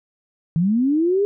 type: linear sweep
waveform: sine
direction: up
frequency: 155.5 to 415.3 Hz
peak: -15 dBFS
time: 0.56-1.25 s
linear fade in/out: 0 ms
effects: none